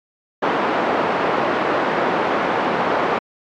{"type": "band-pass noise", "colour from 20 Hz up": "white", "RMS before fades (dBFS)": -19, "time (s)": [0.42, 3.19], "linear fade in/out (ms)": 10, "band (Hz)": [250, 1000], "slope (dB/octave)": 12, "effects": ["low-pass 4000 Hz 12 dB/octave", "MP3 96 kbps"]}